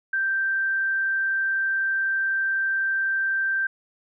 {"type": "tone", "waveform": "sine", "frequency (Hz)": 1568, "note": "G6", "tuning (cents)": 0, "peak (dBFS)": -21, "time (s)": [0.13, 3.67], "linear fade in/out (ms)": 5, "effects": []}